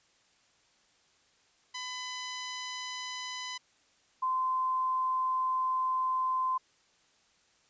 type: tone pair in turn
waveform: 10% pulse / sine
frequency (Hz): 1004 / 1033.4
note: B5 / C6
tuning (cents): +28 / -22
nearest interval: unison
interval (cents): 50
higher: second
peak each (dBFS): -28 / -27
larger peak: second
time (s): 1.74-3.58 / 4.22-6.58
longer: second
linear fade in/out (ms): 10
effects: white hiss -67 dBFS RMS until 7.69 s + resampled to 16000 Hz